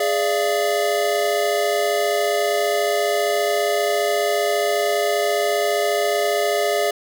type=chord; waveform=square; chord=D diminished; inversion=second; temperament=equal with one note detuned; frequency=415.3 / 587.3 / 682.1 Hz; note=Ab4 / D5 / F5; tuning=0 / 0 / -41 cents; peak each=-23 dBFS; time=0-6.91 s; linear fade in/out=5 ms; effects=none